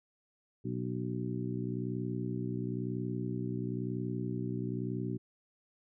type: harmonic tone with a mistuned harmonic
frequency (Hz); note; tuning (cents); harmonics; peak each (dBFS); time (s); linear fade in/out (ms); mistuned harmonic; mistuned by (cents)
61; B1; -21; 2 / 3 / 4 / 5 / 6; -37 / -39 / -40 / -41 / -42; 0.64-5.18; 20; 6; +46
effects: none